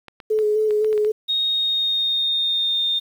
clicks, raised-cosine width 0.3 ms, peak -22 dBFS, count 8, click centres 0.083 / 0.202 / 0.389 / 0.708 / 0.846 / 0.929 / 0.978 / 1.048 s
sine tone with vibrato, 427.3 Hz, G#4, 49 cents sharp, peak -16 dBFS, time 0.3-1.12 s, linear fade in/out 10 ms, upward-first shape square, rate 3.9 Hz, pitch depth 20 cents each way
sine tone with pitch glide, 3729 to 3642 Hz, A#7 to A#7, 0 to -41 cents, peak -18 dBFS, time 1.28-3 s, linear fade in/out 20 ms, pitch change -41 cents, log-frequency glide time 1.47-2.82 s
effects 8-bit

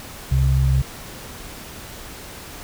sine tone pair together, 65.8 / 131.41 Hz, C2 / C3, +10 / +8 cents, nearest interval octave, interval 1198 cents, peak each -17 dBFS, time 0.31-0.82 s, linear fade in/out 10 ms, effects pink hiss -37 dBFS RMS until 2.63 s

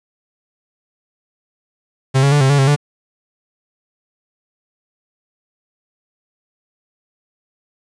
45% pulse tone with pitch steps, 133.2 / 139.8 / 145.9 / 133.4 / 142.5 / 134.8 / 145.6 Hz, C3 / C#3 / D3 / C3 / C#3 / C#3 / D3, +31 / +15 / -11 / +34 / +48 / -48 / -15 cents, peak -10 dBFS, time 2.14-2.763 s, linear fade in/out 20 ms, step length 89 ms, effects resampled to 22050 Hz + 8-bit

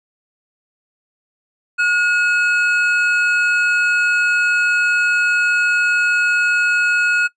triangle tone pair together, 1440.7 / 2567 Hz, F#6 / E7, -47 / -47 cents, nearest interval minor seventh, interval 1000 cents, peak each -12 / -19 dBFS, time 1.78-7.28 s, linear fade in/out 20 ms, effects noise-tail reverb RT60 0.1 s tail -21 dB re dry + resampled to 22050 Hz

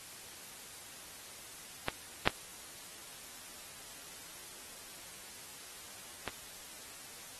clicks, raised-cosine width 0.3 ms, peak -15 / -7 / -19 dBFS, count 3, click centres 1.884 / 2.275 / 6.277 s, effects white hiss -50 dBFS RMS until 7.39 s + AAC 32 kbps

